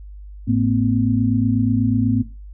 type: tone cluster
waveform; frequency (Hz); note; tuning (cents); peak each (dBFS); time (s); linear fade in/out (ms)
sine; 107.3 / 228.4 / 256.6; A2 / A#3 / C4; -43 / -35 / -34; -19; 0.47-2.23; 20
effects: noise-tail reverb RT60 0.3 s tail -17 dB re dry + added 50 Hz sine -34 dBFS peak until 2.53 s